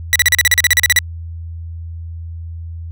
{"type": "tone bursts", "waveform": "sawtooth", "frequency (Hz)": 1958, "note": "B6", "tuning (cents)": -15, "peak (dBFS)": -4, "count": 14, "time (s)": [0.13, 0.988], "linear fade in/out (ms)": 0, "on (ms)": 26, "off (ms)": 38, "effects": ["added 83 Hz sine -25 dBFS peak until 2.91 s"]}